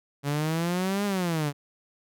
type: exponential two-way sweep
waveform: sawtooth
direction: up then down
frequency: 140 to 206.4 to 140 Hz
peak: -21 dBFS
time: 0.23-1.53 s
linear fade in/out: 50 ms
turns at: 1.05 s
effects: none